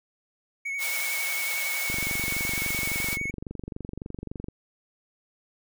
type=tone with vibrato; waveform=triangle; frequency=2217 Hz; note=C#7; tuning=in tune; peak=-27 dBFS; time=0.65-3.31 s; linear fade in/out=10 ms; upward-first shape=sine; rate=11 Hz; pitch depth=27 cents each way
type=high-pass noise; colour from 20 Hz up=white; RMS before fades=-32 dBFS; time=0.78-3.18 s; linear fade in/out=50 ms; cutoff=480 Hz; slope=48 dB/octave
type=click train; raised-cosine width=3 ms; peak=-22 dBFS; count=62; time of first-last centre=1.9-4.485 s; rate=23.6 Hz
effects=none